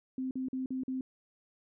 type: tone bursts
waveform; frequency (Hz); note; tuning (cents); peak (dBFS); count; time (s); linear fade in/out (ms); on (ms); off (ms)
sine; 260; C4; -11; -32; 5; 0.18-1.01; 2; 130; 45
effects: none